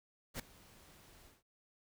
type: noise with ADSR envelope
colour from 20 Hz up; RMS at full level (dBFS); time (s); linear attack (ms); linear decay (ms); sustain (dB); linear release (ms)
pink; -39; 0.34-1.43; 55; 4; -22; 170
effects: none